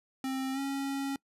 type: tone with pitch glide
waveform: square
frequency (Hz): 264.6 to 274.9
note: C4 to C#4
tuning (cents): +20 to -14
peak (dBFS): -32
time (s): 0.24-1.16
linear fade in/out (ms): 2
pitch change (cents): +66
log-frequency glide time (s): 0.53-0.59
effects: noise-tail reverb RT60 0.1 s tail -24 dB re dry + resampled to 32000 Hz